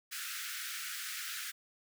pink high-pass noise, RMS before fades -41 dBFS, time 0.11-1.52 s, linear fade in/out 20 ms, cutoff 1300 Hz, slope 96 dB/octave, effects none

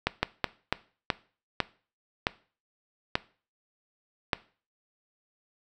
slowing click train, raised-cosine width 0.3 ms, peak -7 dBFS, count 9, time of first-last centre 0.07-4.332 s, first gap 160 ms, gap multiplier 1.33, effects noise-tail reverb RT60 0.4 s tail -19 dB re dry

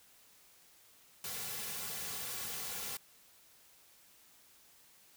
white noise with comb filter, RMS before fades -41 dBFS, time 1.24-2.97 s, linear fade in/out 2 ms, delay 3.2 ms, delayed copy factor -0.8, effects white hiss -63 dBFS RMS until 5.16 s

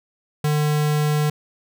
square tone, 150 Hz, D3, 37 cents sharp, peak -18 dBFS, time 0.44-1.3 s, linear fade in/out 5 ms, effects none

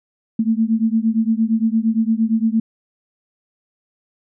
sine beating tone pair, 220 / 228.7 Hz, A3 / A#3, 0 / -33 cents, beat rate 8.7 Hz, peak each -17 / -18 dBFS, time 0.39-2.6 s, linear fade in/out 5 ms, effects none

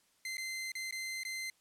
sawtooth tone with dropouts, 2073 Hz, C7, 17 cents flat, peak -34 dBFS, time 0.25-1.5 s, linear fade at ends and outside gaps 2 ms, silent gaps 0.37-0.38 / 0.719-0.752 / 0.91-0.924 / 1.234-1.25 s, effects white hiss -71 dBFS RMS until 1.6 s + low-pass 11000 Hz 12 dB/octave

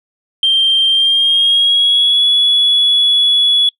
sine tone with pitch glide, 3164 to 3391 Hz, G7 to G#7, +15 to +35 cents, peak -7 dBFS, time 0.43-3.69 s, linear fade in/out 2 ms, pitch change +120 cents, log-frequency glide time 0.9-2.24 s, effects noise-tail reverb RT60 0.1 s tail -24 dB re dry + tanh soft clip ceiling -4 dBFS

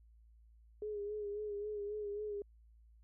sine tone with vibrato, 415.3 Hz, G#4, in tune, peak -38 dBFS, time 0.82-2.42 s, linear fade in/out 2 ms, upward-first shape sine, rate 3.7 Hz, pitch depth 43 cents each way, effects added 56 Hz sine -60 dBFS peak until 3.03 s

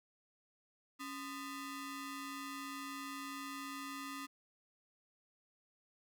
sawtooth ring-modulated tone, 755 Hz, F#5, 35 cents sharp, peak -36 dBFS, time 0.99-4.27 s, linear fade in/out 20 ms, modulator 479 Hz, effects none

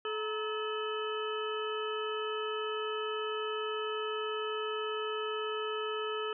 harmonic tone with a mistuned harmonic, 430.9 Hz, A4, 36 cents flat, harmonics 1 / 2 / 3 / 4 / 6 / 7, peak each -35 / -46 / -38 / -46 / -47 / -42 dBFS, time 0.05-6.33 s, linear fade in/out 2 ms, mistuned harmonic 2, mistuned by +140 cents, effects none

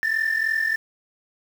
sine tone pair together, 1760 / 1803.2 Hz, A6 / A6, 0 / +42 cents, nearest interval unison, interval 42 cents, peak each -21 dBFS, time 0.03-0.76 s, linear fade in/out 0 ms, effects tanh soft clip ceiling -17 dBFS + 7-bit

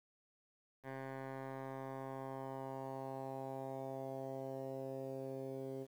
10% pulse tone with low-pass filter sweep, 133.7 Hz, C3, 38 cents sharp, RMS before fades -45 dBFS, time 0.83-5.87 s, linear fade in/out 50 ms, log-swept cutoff 1600 to 440 Hz, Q 2.2, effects 11-bit

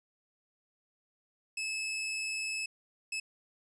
sawtooth tone bursts at uneven times, 2600 Hz, E7, 24 cents flat, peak -30 dBFS, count 2, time 1.57-2.66 / 3.12-3.2 s, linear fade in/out 5 ms, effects resampled to 24000 Hz

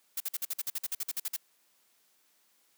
blue noise bursts, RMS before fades -33 dBFS, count 15, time 0.17-1.365 s, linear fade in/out 5 ms, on 33 ms, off 50 ms, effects white hiss -69 dBFS RMS until 2.77 s + high-pass 200 Hz 12 dB/octave

